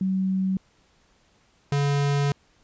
sine / square tone pair in turn, 189.4 / 142.27 Hz, F#3 / C#3, +41 / +45 cents, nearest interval perfect fourth, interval 496 cents, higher first, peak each -21 dBFS, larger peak neither, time 0.01-0.57 / 1.72-2.32 s, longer second, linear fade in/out 2 ms, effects pink hiss -62 dBFS RMS until 2.63 s + resampled to 16000 Hz

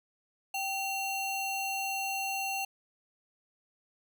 square ring-modulated tone, 1760 Hz, A6, in tune, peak -29 dBFS, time 0.54-2.65 s, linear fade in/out 5 ms, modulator 982 Hz, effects none

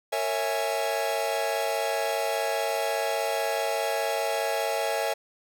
45% pulse chord, A# half-diminished seventh, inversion none, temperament equal with one note detuned, 457.9 / 554.4 / 659.3 / 830.6 Hz, A#4 / C#5 / E5 / G#5, -31 / 0 / 0 / 0 cents, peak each -33 / -31 / -30 / -31 dBFS, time 0.12-5.14 s, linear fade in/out 10 ms, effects none

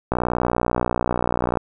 click train, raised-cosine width 1 ms, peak -6 dBFS, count 89, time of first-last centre 0.12-1.572 s, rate 60.6 Hz, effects none

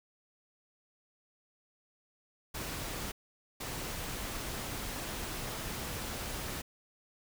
pink noise bursts at uneven times, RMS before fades -39 dBFS, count 2, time 2.54-3.12 / 3.6-6.62 s, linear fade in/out 10 ms, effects none

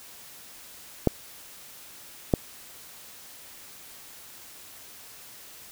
clicks, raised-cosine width 2 ms, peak -5 dBFS, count 2, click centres 1.073 / 2.338 s, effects white hiss -47 dBFS RMS until 5.71 s

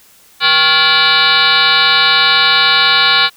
sine tone with frequency modulation, 2637 Hz, E7, in tune, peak -7 dBFS, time 0.4-3.3 s, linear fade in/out 50 ms, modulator 308 Hz, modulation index 5.3, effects white hiss -46 dBFS RMS until 3.36 s

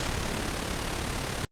pink noise with amplitude modulation, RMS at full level -28 dBFS, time 0-1.45 s, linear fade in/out 2 ms, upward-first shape sine, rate 35.6 Hz, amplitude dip 45%, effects low-pass 8000 Hz 12 dB/octave + Opus 48 kbps

